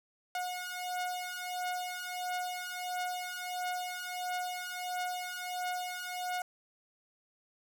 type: beating tone pair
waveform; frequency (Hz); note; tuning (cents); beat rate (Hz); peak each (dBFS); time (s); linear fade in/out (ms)
sawtooth; 723 / 724.5; F#5 / F#5; -40 / -37; 1.5; -35 / -34; 0.35-6.42; 2
effects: none